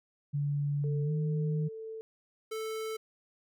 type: tone with pitch glide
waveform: sine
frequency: 144 to 155.23 Hz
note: D3 to D#3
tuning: -34 to -4 cents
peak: -28 dBFS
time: 0.33-1.69 s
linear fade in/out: 20 ms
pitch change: +130 cents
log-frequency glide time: 1.04-1.11 s
type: tone with tremolo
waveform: sine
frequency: 443.3 Hz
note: A4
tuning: 13 cents sharp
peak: -38 dBFS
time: 0.84-2.01 s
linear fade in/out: 0 ms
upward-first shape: triangle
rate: 2.1 Hz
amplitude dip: 25%
type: tone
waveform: square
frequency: 440 Hz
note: A4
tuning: in tune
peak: -35 dBFS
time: 2.51-2.97 s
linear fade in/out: 10 ms
effects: none